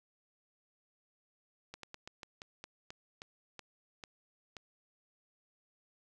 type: slowing click train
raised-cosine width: 0.2 ms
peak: -28 dBFS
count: 12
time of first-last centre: 1.74-4.568 s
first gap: 93 ms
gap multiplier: 1.19
effects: none